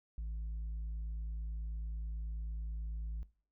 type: tone with tanh clipping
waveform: sine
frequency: 54.6 Hz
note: A1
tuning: 13 cents flat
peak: -38 dBFS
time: 0.18-3.23 s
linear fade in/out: 0 ms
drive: 2 dB
effects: noise-tail reverb RT60 0.4 s tail -18 dB re dry